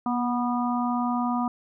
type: harmonic tone with a mistuned harmonic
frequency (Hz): 244.5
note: B3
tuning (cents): -17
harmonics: 1 / 3 / 4 / 5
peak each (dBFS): -25 / -30 / -31 / -32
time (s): 0.06-1.48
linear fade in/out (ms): 2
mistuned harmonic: 1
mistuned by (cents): -20
effects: none